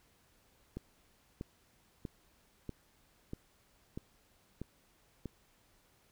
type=click train; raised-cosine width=3 ms; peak=-27 dBFS; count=8; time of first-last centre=0.77-5.257 s; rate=1.56 Hz; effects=pink hiss -69 dBFS RMS until 6.11 s